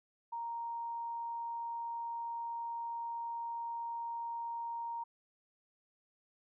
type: tone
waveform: sine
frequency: 932.3 Hz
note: A#5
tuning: in tune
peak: -37 dBFS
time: 0.32-5.04 s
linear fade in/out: 10 ms
effects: none